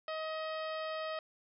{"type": "harmonic tone with a mistuned harmonic", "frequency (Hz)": 631, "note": "D#5", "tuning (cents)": 24, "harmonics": [1, 2, 3, 4, 5, 6, 7, 8], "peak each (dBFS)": [-38, -42, -47, -50, -50, -55, -57, -55], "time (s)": [0.08, 1.19], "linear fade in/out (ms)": 2, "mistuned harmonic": 4, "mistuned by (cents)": 19, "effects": []}